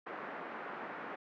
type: band-pass noise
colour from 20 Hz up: white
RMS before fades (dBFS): -44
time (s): 0.06-1.16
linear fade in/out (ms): 10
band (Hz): 190 to 1700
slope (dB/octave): 24
effects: none